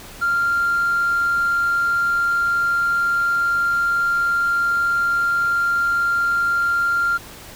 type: tone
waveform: triangle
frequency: 1391 Hz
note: F6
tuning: 7 cents flat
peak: -13 dBFS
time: 0.21-7.18 s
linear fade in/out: 20 ms
effects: tanh soft clip ceiling -13 dBFS + pink hiss -39 dBFS RMS until 7.55 s